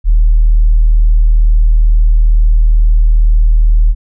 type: tone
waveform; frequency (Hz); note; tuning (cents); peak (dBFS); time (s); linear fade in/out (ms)
sine; 38.89; D#1; 0; -3; 0.04-3.95; 50
effects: tanh soft clip ceiling 0 dBFS